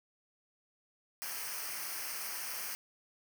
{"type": "noise with comb filter", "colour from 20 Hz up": "white", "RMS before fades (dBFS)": -40, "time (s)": [1.22, 2.75], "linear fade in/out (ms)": 0, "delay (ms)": 0.27, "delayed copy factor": -0.75, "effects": []}